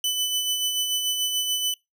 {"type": "tone with tremolo", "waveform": "sawtooth", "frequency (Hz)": 3000, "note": "F#7", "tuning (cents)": 23, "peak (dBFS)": -18, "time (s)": [0.04, 1.74], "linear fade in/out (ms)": 2, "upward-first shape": "sine", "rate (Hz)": 6.9, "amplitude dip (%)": 40, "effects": ["noise-tail reverb RT60 0.2 s tail -23 dB re dry"]}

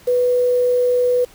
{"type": "tone with quantisation", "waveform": "sine", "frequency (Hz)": 493.9, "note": "B4", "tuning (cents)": 0, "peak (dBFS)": -13, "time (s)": [0.07, 1.25], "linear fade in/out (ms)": 10, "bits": 6, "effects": ["pink hiss -47 dBFS RMS until 1.34 s"]}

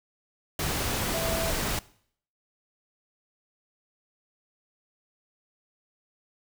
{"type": "tone in noise", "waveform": "sine", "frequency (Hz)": 659.3, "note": "E5", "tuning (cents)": 0, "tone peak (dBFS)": -29, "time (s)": [1.14, 1.51], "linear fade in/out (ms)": 2, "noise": "pink", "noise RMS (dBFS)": -29, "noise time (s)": [0.59, 1.79], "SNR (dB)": -3, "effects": ["noise-tail reverb RT60 0.6 s tail -20 dB re dry"]}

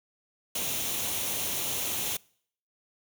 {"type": "noise with comb filter", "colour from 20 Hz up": "white", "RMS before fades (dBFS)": -31, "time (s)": [0.55, 2.17], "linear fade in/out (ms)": 5, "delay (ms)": 0.31, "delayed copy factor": 0.5, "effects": ["noise-tail reverb RT60 0.6 s tail -25 dB re dry", "high-pass 60 Hz 12 dB/octave"]}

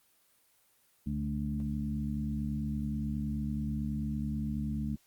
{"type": "harmonic tone with a mistuned harmonic", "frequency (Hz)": 72.1, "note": "D2", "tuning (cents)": -31, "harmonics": [1, 2, 3, 4], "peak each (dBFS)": [-37, -37, -34, -43], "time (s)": [1.06, 4.96], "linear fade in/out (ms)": 10, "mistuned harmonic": 2, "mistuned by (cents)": 34, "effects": ["white hiss -68 dBFS RMS until 5.06 s", "Opus 24 kbps"]}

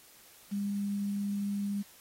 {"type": "tone with quantisation", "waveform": "sine", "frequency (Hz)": 201.7, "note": "G3", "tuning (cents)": 50, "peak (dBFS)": -30, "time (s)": [0.51, 1.83], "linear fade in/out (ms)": 20, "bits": 9, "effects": ["white hiss -57 dBFS RMS until 2 s", "AAC 48 kbps"]}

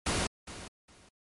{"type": "noise with echo", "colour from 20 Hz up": "pink", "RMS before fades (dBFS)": -30, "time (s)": [0.06, 0.27], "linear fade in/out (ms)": 5, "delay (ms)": 410, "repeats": 2, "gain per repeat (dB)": -14, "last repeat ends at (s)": 1.09, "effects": ["MP3 48 kbps"]}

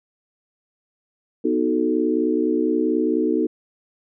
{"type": "chord", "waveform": "sine", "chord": "B dominant seventh", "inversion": "none", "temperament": "equal", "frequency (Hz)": [246.9, 311.1, 370, 440], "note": ["B3", "D#4", "F#4", "A4"], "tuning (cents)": [0, 0, 0, 0], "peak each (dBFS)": [-24, -21, -24, -24], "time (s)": [1.44, 3.47], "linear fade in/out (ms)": 10, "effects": []}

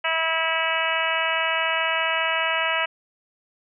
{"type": "harmonic tone", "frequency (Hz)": 324.8, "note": "E4", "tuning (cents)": -26, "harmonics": [2, 3, 4, 5, 6, 7, 8, 9], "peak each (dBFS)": [-29, -29, -29, -29, -29, -29, -29, -29], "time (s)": [0.04, 2.86], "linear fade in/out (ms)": 10, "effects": []}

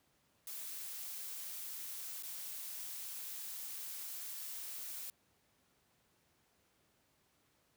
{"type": "noise with dropouts", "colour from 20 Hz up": "blue", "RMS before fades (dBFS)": -45, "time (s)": [0.47, 5.1], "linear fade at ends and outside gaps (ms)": 1, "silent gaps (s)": [2.225, 2.233], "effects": ["pink hiss -74 dBFS RMS until 7.76 s", "high-pass 80 Hz 12 dB/octave"]}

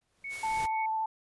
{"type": "noise with exponential growth", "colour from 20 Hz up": "pink", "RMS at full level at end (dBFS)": -40, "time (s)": [0.01, 0.66], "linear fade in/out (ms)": 5, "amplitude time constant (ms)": 140}
{"type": "tone with tremolo", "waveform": "sine", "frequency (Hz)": 2217, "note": "C#7", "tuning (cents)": 0, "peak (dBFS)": -35, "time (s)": [0.24, 0.86], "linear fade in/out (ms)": 5, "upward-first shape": "sine", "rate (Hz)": 3.9, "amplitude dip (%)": 55}
{"type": "high-pass noise", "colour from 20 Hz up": "white", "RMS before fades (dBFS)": -45, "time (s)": [0.29, 0.68], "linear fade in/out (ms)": 50, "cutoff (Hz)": 350, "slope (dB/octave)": 48}
{"type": "tone with vibrato", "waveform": "sine", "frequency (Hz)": 880, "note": "A5", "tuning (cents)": 0, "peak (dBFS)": -28, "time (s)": [0.43, 1.06], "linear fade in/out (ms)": 5, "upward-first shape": "sine", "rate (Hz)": 14, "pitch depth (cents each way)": 10}
{"effects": ["resampled to 24000 Hz"]}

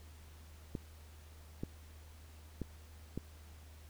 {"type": "clicks", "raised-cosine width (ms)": 3, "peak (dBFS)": -25, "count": 4, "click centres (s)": [0.752, 1.635, 2.617, 3.176], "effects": ["added 77 Hz sine -53 dBFS peak until 3.89 s", "pink hiss -62 dBFS RMS until 3.89 s"]}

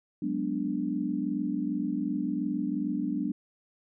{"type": "chord", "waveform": "sine", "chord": "G# half-diminished seventh", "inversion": "third", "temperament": "equal", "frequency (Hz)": [185, 207.7, 246.9, 293.7], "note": ["F#3", "G#3", "B3", "D4"], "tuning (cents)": [0, 0, 0, 0], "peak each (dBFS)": [-35, -34, -33, -31], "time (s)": [0.22, 3.32], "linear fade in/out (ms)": 5, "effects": []}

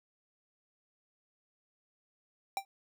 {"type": "tone with exponential decay", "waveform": "square", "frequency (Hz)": 784, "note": "G5", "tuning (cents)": 0, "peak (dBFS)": -28, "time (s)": [2.57, 2.65], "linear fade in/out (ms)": 1, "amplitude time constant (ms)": 17, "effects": []}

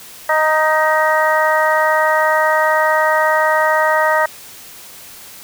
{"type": "harmonic tone with a mistuned harmonic", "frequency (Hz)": 311.1, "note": "D#4", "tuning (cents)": 0, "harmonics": [2, 3, 4, 5, 6], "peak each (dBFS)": [-16, -17, -19, -22, -18], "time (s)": [0.29, 4.26], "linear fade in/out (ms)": 5, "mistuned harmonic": 6, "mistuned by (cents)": 21, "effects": ["white hiss -37 dBFS RMS until 5.43 s"]}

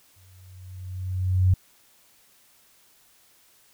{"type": "tone with exponential growth", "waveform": "sine", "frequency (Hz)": 92.5, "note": "F#2", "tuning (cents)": 0, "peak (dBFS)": -14, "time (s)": [0.16, 1.54], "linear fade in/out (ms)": 5, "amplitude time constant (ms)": 300, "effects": ["white hiss -59 dBFS RMS until 3.73 s"]}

